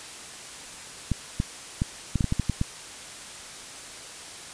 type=clicks; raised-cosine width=5 ms; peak=-11 dBFS; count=10; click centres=1.117 / 1.401 / 1.819 / 2.157 / 2.208 / 2.243 / 2.324 / 2.397 / 2.497 / 2.614 s; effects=white hiss -41 dBFS RMS until 4.53 s + resampled to 22050 Hz